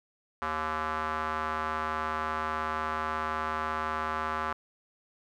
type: tone with band-pass filter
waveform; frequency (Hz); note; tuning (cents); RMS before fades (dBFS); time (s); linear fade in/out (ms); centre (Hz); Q
square; 78.2; D#2; +9; -32; 0.42-4.53; 0; 1200; 3.1
effects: none